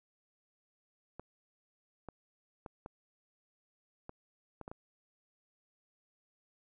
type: clicks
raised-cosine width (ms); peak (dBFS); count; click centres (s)
1; -30; 8; 1.196 / 2.087 / 2.662 / 2.861 / 4.094 / 4.613 / 4.679 / 4.715
effects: none